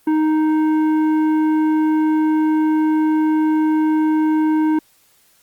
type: tone with tanh clipping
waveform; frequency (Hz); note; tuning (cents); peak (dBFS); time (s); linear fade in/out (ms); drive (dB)
sine; 311.1; D#4; 0; -15; 0.07-4.79; 5; 10
effects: white hiss -56 dBFS RMS until 5.42 s + Opus 32 kbps